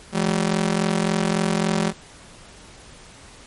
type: ring-modulated tone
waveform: sawtooth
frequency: 191.2 Hz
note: G3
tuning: 43 cents flat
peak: -12 dBFS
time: 0.12-1.93 s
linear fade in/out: 50 ms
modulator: 21.8 Hz
effects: pink hiss -45 dBFS RMS until 3.46 s + MP3 48 kbps